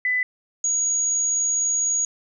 sine tone pair in turn, 2000 / 6712 Hz, B6 / G#8, +21 / +17 cents, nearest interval octave + major sixth, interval 2096 cents, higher second, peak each -19 / -19 dBFS, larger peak neither, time 0.05-0.23 / 0.64-2.05 s, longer second, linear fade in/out 2 ms, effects none

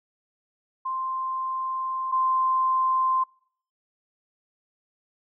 sine tone pair in turn, 1046.5 / 1042.6 Hz, C6 / C6, 0 / -6 cents, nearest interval unison, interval 6 cents, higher first, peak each -26 / -20 dBFS, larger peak second, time 0.85-2.12 / 2.12-3.24 s, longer first, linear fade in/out 10 ms, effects noise-tail reverb RT60 0.6 s tail -26 dB re dry

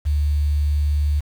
sine tone with quantisation, 73.42 Hz, D2, in tune, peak -16 dBFS, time 0.05-1.21 s, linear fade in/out 20 ms, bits 7, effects none

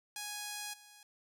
5% pulse tone with level steps, 830.6 Hz, G#5, in tune, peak -28 / -44 dBFS, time 0.16-1.03 s, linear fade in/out 2 ms, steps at 0.73 s, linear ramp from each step 10 ms, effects none

